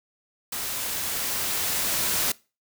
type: noise with level ramp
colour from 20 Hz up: white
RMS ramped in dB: -31 to -24 dBFS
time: 0.52-2.32 s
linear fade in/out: 5 ms
effects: noise-tail reverb RT60 0.3 s tail -22 dB re dry